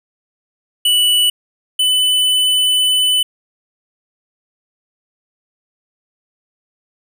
square tone pair in turn, 2960 / 3003 Hz, F#7 / F#7, 0 / +25 cents, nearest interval unison, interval 25 cents, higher second, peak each -11 / -12 dBFS, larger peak first, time 0.85-1.3 / 1.79-3.23 s, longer second, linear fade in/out 5 ms, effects none

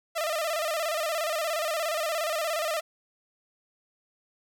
sawtooth tone with vibrato, 639 Hz, D#5, 46 cents sharp, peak -23 dBFS, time 0.15-2.81 s, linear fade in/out 20 ms, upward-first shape square, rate 17 Hz, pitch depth 82 cents each way, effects none

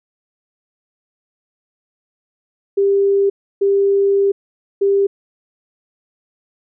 sine tone bursts at uneven times, 396.8 Hz, G4, 21 cents sharp, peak -11 dBFS, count 3, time 2.77-3.3 / 3.61-4.32 / 4.81-5.07 s, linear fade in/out 10 ms, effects none

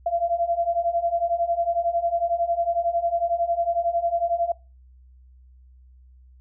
sine beating tone pair, 677 / 688 Hz, E5 / F5, +46 / -26 cents, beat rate 11 Hz, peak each -25 / -23 dBFS, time 0.06-4.52 s, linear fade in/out 5 ms, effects noise-tail reverb RT60 0.3 s tail -23 dB re dry + added 63 Hz sine -48 dBFS peak until 6.4 s

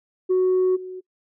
sine tone with level steps, 370 Hz, F#4, in tune, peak -14 / -31 dBFS, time 0.29-1.01 s, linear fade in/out 20 ms, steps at 0.75 s, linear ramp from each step 20 ms, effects noise-tail reverb RT60 0.1 s tail -23 dB re dry + tanh soft clip ceiling -14 dBFS

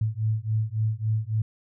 sine beating tone pair, 107.7 / 111.3 Hz, A2 / A2, -37 / +20 cents, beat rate 3.6 Hz, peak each -26 dBFS, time 0.01-1.42 s, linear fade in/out 5 ms, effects none

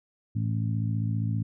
harmonic tone, 55.1 Hz, A1, 3 cents sharp, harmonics 2 / 3 / 4 / 5, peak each -26 / -33 / -35 / -39 dBFS, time 0.35-1.43 s, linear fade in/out 10 ms, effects none

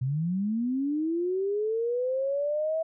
sine linear sweep, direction up, 122.7 to 652 Hz, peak -25 dBFS, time 0.01-2.83 s, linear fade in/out 10 ms, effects none

